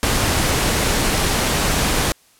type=noise; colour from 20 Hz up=pink; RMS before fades=-18 dBFS; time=0.03-2.12 s; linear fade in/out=0 ms; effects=white hiss -54 dBFS RMS until 2.39 s + low-pass 12000 Hz 12 dB/octave